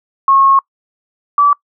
sine tone pair in turn, 1089 / 1153.8 Hz, C#6 / D6, -31 / -31 cents, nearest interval minor second, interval 100 cents, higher second, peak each -6 dBFS, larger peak neither, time 0.28-0.59 / 1.38-1.53 s, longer first, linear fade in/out 2 ms, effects noise-tail reverb RT60 0.1 s tail -25 dB re dry

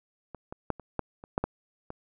clicks, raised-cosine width 1 ms, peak -26 / -24 / -13 / -29 / -14 / -30 / -12 / -13 / -24 dBFS, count 9, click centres 0.347 / 0.525 / 0.703 / 0.797 / 0.993 / 1.239 / 1.379 / 1.44 / 1.904 s, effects none

